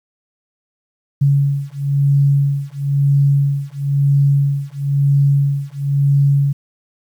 sine beating tone pair, 140 / 141 Hz, C#3 / C#3, +18 / +30 cents, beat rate 1 Hz, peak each -15 dBFS, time 1.21-6.53 s, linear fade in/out 10 ms, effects 8-bit

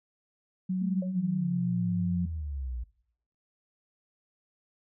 sine tone with pitch glide, 185.1 to 176.54 Hz, F#3 to F3, +1 to +19 cents, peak -26 dBFS, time 0.69-2.26 s, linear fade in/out 10 ms, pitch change -82 cents, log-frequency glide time 1.39-1.44 s
sine exponential sweep, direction down, 221.9 to 57.5 Hz, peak -32 dBFS, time 0.81-2.84 s, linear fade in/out 10 ms
sine tone with exponential decay, 554.4 Hz, C#5, in tune, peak -33 dBFS, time 1.02-1.14 s, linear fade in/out 5 ms, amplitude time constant 26 ms
effects noise-tail reverb RT60 0.7 s tail -20 dB re dry

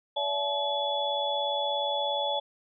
sine tone cluster, 571 / 668 / 860 / 3414 Hz, D5 / E5 / A5 / G#7, -49 / +23 / -40 / +47 cents, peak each -31 / -37 / -31 / -31 dBFS, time 0.16-2.4 s, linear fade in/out 10 ms, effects none

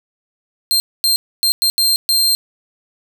sawtooth tone bursts at uneven times, 4174 Hz, C8, 5 cents flat, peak -9 dBFS, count 6, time 0.71-0.8 / 1.04-1.16 / 1.43-1.52 / 1.62-1.7 / 1.78-1.96 / 2.09-2.35 s, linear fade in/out 0 ms, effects none

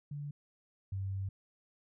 sine tone pair in turn, 145 / 96.78 Hz, D3 / G2, -22 / -22 cents, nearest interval perfect fifth, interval 700 cents, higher first, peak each -38 / -34 dBFS, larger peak second, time 0.11-0.31 / 0.92-1.29 s, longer second, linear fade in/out 5 ms, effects none

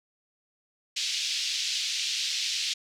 white band-pass noise, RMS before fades -30 dBFS, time 0.96-2.74 s, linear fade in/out 10 ms, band 2700 to 5400 Hz, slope 24 dB/octave, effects none

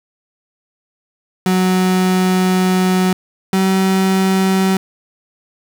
35% pulse tone pair in turn, 185 / 190.2 Hz, F#3 / F#3, 0 / +48 cents, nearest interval unison, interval 48 cents, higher second, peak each -10 dBFS, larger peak neither, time 1.46-3.13 / 3.53-4.77 s, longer first, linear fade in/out 2 ms, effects 8-bit

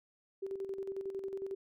sine tone with tremolo, 389 Hz, G4, 13 cents flat, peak -35 dBFS, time 0.42-1.55 s, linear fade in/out 10 ms, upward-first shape square, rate 11 Hz, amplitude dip 55%, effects none

